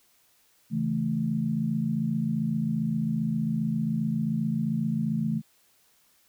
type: chord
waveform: sine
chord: A major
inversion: first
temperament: equal with one note detuned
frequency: 137.4 / 164.81 / 220 Hz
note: C#3 / E3 / A3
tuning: -15 / 0 / 0 cents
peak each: -32 / -29 / -27 dBFS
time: 0.7-5.42 s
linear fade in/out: 50 ms
effects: white hiss -64 dBFS RMS until 6.28 s